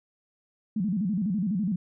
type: tone with vibrato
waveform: sine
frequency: 196 Hz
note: G3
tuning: in tune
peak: -24 dBFS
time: 0.76-1.76 s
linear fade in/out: 5 ms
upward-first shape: square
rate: 12 Hz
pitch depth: 170 cents each way
effects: none